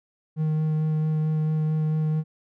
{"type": "tone with vibrato", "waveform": "triangle", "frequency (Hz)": 155.56, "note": "D#3", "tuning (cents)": 0, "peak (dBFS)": -19, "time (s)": [0.36, 2.24], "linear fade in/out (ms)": 50, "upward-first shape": "sine", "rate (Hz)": 4.5, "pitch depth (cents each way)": 10, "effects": []}